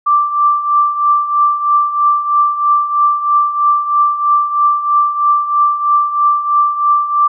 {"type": "tone with tremolo", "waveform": "sine", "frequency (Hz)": 1174.7, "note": "D6", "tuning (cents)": 0, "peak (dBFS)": -6, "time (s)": [0.06, 7.28], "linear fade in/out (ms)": 10, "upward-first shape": "triangle", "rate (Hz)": 3.1, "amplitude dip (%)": 75, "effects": []}